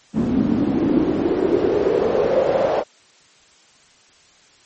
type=noise with band-pass filter sweep; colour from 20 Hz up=pink; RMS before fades=-18 dBFS; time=0.13-2.84 s; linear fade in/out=50 ms; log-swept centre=220 to 610 Hz; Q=5.4; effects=white hiss -52 dBFS RMS until 4.65 s + MP3 32 kbps